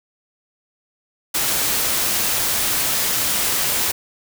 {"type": "noise", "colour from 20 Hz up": "white", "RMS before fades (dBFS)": -20, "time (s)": [1.34, 3.92], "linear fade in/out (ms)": 10, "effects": []}